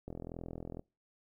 click train, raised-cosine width 2 ms, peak -29 dBFS, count 31, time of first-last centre 0.08-0.794 s, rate 42 Hz, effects noise-tail reverb RT60 0.3 s tail -26 dB re dry

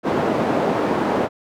white band-pass noise, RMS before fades -20 dBFS, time 0.03-1.29 s, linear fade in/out 50 ms, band 180 to 630 Hz, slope 12 dB/octave, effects none

